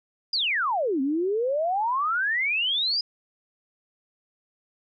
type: exponential two-way sweep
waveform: sine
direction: down then up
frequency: 5030 to 258.9 to 5030 Hz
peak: -22 dBFS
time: 0.33-3.01 s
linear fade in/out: 5 ms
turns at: 1.01 s
effects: none